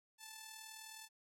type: tone with amplitude modulation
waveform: 5% pulse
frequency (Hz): 878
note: A5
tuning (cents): -4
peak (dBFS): -37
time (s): 0.18-1.09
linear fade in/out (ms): 50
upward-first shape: sine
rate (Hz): 39.6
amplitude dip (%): 45
effects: none